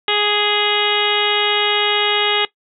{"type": "harmonic tone", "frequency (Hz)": 415.4, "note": "G#4", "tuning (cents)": 0, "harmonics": [1, 2, 3, 4, 5, 6, 7, 8, 9], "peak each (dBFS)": [-22, -23, -25, -26, -23, -27, -22, -22, -24], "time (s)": [0.08, 2.45], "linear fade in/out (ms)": 2, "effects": ["noise-tail reverb RT60 0.1 s tail -18 dB re dry"]}